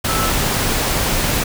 sine tone in noise, 1312 Hz, E6, 9 cents flat, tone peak -22 dBFS, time 0.08-0.3 s, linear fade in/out 10 ms, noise pink, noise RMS -18 dBFS, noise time 0.04-1.44 s, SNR -7 dB, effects none

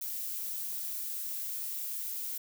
violet noise, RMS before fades -37 dBFS, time 0.01-2.38 s, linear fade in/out 5 ms, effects none

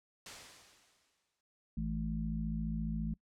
white noise with exponential decay, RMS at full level -44 dBFS, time 0.26-1.41 s, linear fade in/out 2 ms, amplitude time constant 250 ms
harmonic tone, 54.5 Hz, A1, 16 cents flat, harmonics 1 / 3 / 4, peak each -38 / -38 / -38 dBFS, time 1.77-3.14 s, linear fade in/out 5 ms
effects noise-tail reverb RT60 0.1 s tail -23 dB re dry + low-pass 7000 Hz 12 dB/octave

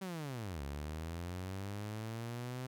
sawtooth linear two-way sweep, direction down then up, 195.6 to 68.5 to 129.2 Hz, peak -36 dBFS, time 0.01-2.67 s, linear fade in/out 10 ms, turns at 0.62 s, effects none

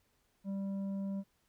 triangle tone with tanh clipping, 196 Hz, G3, in tune, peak -36 dBFS, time 0.44-1.24 s, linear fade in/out 50 ms, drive 11 dB, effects pink hiss -75 dBFS RMS until 1.48 s

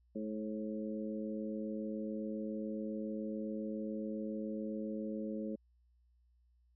harmonic tone with a mistuned harmonic, 107.2 Hz, A2, 45 cents flat, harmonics 2 / 3 / 4 / 5, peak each -39 / -44 / -46 / -45 dBFS, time 0.15-5.56 s, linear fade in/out 10 ms, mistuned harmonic 5, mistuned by +18 cents, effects added 60 Hz sine -67 dBFS peak until 6.75 s

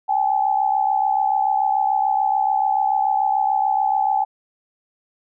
sine tone pair together, 784 / 850.9 Hz, G5 / G#5, 0 / +42 cents, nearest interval minor second, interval 142 cents, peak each -19 dBFS, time 0.08-4.25 s, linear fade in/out 20 ms, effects none

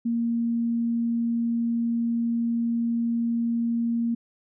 sine tone, 233.1 Hz, A#3, in tune, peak -22 dBFS, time 0.05-4.15 s, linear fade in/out 10 ms, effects none

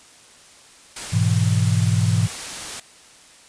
white noise, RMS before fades -31 dBFS, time 0.96-2.8 s, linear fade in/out 5 ms
sine chord, E major, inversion first, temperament equal, 103.83 / 123.47 / 164.81 Hz, G#2 / B2 / E3, 0 / 0 / 0 cents, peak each -18 / -21 / -22 dBFS, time 1.12-2.28 s, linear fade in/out 20 ms
effects white hiss -48 dBFS RMS until 3.48 s + resampled to 22050 Hz

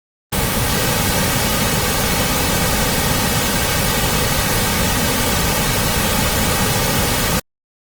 pink noise with comb filter, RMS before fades -17 dBFS, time 0.32-7.4 s, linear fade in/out 10 ms, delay 2.9 ms, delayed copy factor -0.55, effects Opus 24 kbps

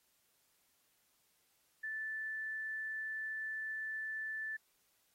sine tone, 1756 Hz, A6, 4 cents flat, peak -38 dBFS, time 1.83-4.57 s, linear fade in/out 10 ms, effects white hiss -75 dBFS RMS until 5.14 s + AAC 48 kbps

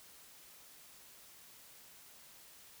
silence, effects white hiss -58 dBFS RMS until 2.8 s

